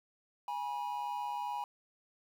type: tone pair together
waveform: triangle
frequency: 827 / 969.4 Hz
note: G#5 / B5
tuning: -8 / -32 cents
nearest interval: minor third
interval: 276 cents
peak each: -36 / -36 dBFS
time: 0.48-1.64 s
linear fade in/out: 2 ms
effects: 10-bit